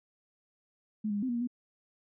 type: tone with pitch steps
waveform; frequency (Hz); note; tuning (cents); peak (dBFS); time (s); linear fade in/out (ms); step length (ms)
sine; 214.2 / 205.2 / 203.6 / 259.2 / 239.9 / 236 / 245.5; A3 / G#3 / G#3 / C4 / A#3 / A#3 / B3; -46 / -21 / -34 / -16 / +50 / +22 / -10; -29; 1.04-1.474; 10; 62
effects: none